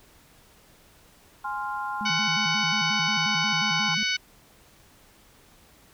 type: chord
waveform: sine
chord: F minor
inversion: first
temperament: equal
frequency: 830.6 / 1046.5 / 1396.9 Hz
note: Ab5 / C6 / F6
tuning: 0 / 0 / 0 cents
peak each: -32 / -32 / -34 dBFS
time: 1.44-3.95 s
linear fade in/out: 10 ms
type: tone with vibrato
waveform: sine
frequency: 185 Hz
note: F#3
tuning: in tune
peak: -31 dBFS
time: 2.01-4.03 s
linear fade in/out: 0 ms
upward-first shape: square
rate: 5.6 Hz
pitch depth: 230 cents each way
type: harmonic tone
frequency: 746 Hz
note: F#5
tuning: 14 cents sharp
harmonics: 2 / 3 / 4 / 5 / 6 / 7 / 8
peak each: -31 / -28 / -29 / -34 / -32 / -37 / -36 dBFS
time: 2.05-4.17 s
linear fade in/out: 10 ms
effects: pink hiss -56 dBFS RMS until 5.93 s